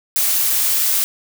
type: noise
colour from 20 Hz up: blue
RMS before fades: -17 dBFS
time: 0.16-1.04 s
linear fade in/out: 0 ms
effects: none